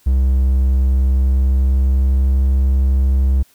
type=tone with pitch glide; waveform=triangle; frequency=65.41 to 66.4 Hz; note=C2 to C2; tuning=0 to +26 cents; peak=-9 dBFS; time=0.06-3.43 s; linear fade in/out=10 ms; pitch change=+26 cents; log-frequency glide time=0.86-2.45 s; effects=white hiss -54 dBFS RMS until 3.54 s